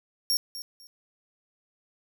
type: tone with echo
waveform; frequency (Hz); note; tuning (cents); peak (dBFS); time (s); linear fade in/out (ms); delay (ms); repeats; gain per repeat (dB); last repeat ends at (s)
sawtooth; 5540; F8; -15; -20; 0.3-0.37; 0; 250; 2; -13; 0.87
effects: none